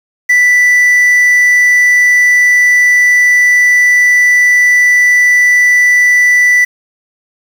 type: tone with quantisation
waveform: triangle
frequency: 1975.5 Hz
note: B6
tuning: in tune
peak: -3 dBFS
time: 0.29-6.65 s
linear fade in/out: 10 ms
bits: 5
effects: none